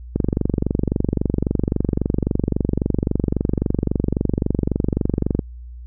click train, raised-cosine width 3 ms, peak -5 dBFS, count 125, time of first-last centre 0.16-5.392 s, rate 23.7 Hz, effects added 60 Hz sine -33 dBFS peak until 5.86 s

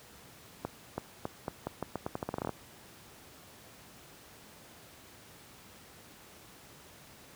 accelerating click train, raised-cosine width 1 ms, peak -19 dBFS, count 17, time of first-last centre 0.65-2.493 s, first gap 330 ms, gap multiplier 0.83, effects pink hiss -54 dBFS RMS until 7.35 s + high-pass 80 Hz 12 dB/octave

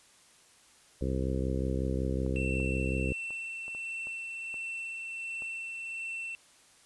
harmonic tone, 65.41 Hz, C2, in tune, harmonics 1 / 2 / 3 / 4 / 5 / 6 / 7 / 8, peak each -32 / -35 / -37 / -38 / -39 / -40 / -40 / -41 dBFS, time 1.01-3.13 s, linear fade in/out 5 ms
clicks, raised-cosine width 1 ms, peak -36 dBFS, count 8, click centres 2.264 / 2.601 / 3.306 / 3.681 / 3.749 / 4.071 / 4.542 / 5.422 s
triangle tone with tremolo, 2691 Hz, E7, 35 cents sharp, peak -33 dBFS, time 2.36-6.35 s, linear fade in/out 0 ms, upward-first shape sine, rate 1.4 Hz, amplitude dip 25%
effects white hiss -60 dBFS RMS until 6.85 s + resampled to 24000 Hz

